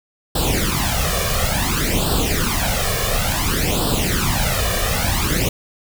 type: noise with flanger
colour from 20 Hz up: pink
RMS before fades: -19 dBFS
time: 0.35-5.49 s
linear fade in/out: 5 ms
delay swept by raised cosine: 0.23 to 1.73 ms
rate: 0.57 Hz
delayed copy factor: +0.8
effects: none